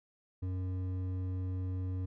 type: tone with hard clipping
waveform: triangle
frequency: 92.5 Hz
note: F#2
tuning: in tune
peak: -35 dBFS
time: 0.42-2.06 s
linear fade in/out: 10 ms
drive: 12 dB
effects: none